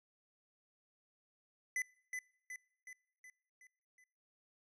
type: tone with echo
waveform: square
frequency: 2008 Hz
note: B6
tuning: 28 cents sharp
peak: -35 dBFS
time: 1.76-1.82 s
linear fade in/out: 2 ms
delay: 370 ms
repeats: 6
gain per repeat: -5 dB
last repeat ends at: 4.04 s
effects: noise-tail reverb RT60 0.7 s tail -24 dB re dry + low-pass 11000 Hz 12 dB/octave